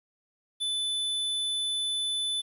square tone, 3500 Hz, A7, 10 cents flat, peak -28 dBFS, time 0.6-2.42 s, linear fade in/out 20 ms, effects resampled to 32000 Hz + 10-bit

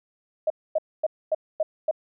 sine tone bursts, 626 Hz, D#5, 10 cents sharp, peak -19 dBFS, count 6, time 0.47-1.912 s, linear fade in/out 5 ms, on 32 ms, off 250 ms, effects none

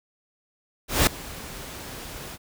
pink noise with ADSR envelope, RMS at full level -17 dBFS, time 0.88-2.38 s, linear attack 190 ms, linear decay 3 ms, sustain -21 dB, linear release 43 ms, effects none

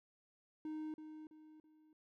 triangle tone with echo, 309.9 Hz, D#4, 7 cents flat, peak -39 dBFS, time 0.65-0.94 s, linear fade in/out 2 ms, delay 330 ms, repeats 3, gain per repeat -8 dB, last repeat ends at 1.93 s, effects none

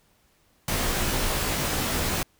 pink noise with comb filter, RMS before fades -26 dBFS, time 0.68-2.23 s, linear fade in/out 2 ms, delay 18 ms, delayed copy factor -0.95, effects pink hiss -64 dBFS RMS until 2.39 s

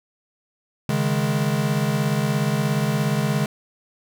square chord, C# suspended second, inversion none, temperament equal, 138.59 / 155.56 / 207.7 Hz, C#3 / D#3 / G#3, 0 / 0 / 0 cents, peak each -24 / -25 / -25 dBFS, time 0.89-3.46 s, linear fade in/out 2 ms, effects none

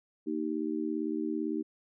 sine chord, Eb major, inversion second, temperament just, 233.3 / 311.1 / 388.9 Hz, Bb3 / Eb4 / G4, +2 / 0 / -14 cents, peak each -36 / -32 / -37 dBFS, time 0.26-1.63 s, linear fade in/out 20 ms, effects none

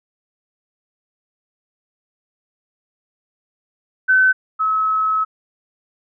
sine tone pair in turn, 1522 / 1289.1 Hz, F#6 / E6, +48 / -39 cents, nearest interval minor third, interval 287 cents, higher first, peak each -10 / -15 dBFS, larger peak first, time 4.08-4.33 / 4.59-5.25 s, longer second, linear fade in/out 20 ms, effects none

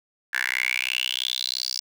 10% pulse tone with high-pass filter sweep, 63 Hz, B1, 35 cents sharp, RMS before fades -27 dBFS, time 0.33-1.8 s, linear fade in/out 10 ms, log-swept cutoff 1700 to 5100 Hz, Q 8.3, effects none

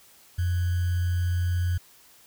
sine tone with sample-and-hold, 88.3 Hz, F2, 20 cents sharp, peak -22 dBFS, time 0.38-1.78 s, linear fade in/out 10 ms, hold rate 1575 Hz, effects white hiss -55 dBFS RMS until 2.26 s

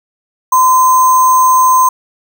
sine tone with sample-and-hold, 1023 Hz, C6, 39 cents flat, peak -5 dBFS, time 0.52-1.89 s, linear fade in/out 5 ms, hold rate 7350 Hz, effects none

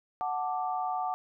sine chord, D major, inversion first, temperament equal, 740 / 880 / 1174.7 Hz, F#5 / A5 / D6, 0 / 0 / 0 cents, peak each -31 / -35 / -36 dBFS, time 0.21-1.14 s, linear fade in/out 0 ms, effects none

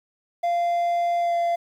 triangle tone with pitch glide, 692 to 686.8 Hz, F5 to F5, -16 to -29 cents, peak -18 dBFS, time 0.43-1.56 s, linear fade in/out 10 ms, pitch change -13 cents, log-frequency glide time 1.2-1.35 s, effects 9-bit

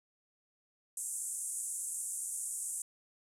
white band-pass noise, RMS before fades -39 dBFS, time 0.97-2.82 s, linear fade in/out 2 ms, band 7500 to 10000 Hz, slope 48 dB/octave, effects none

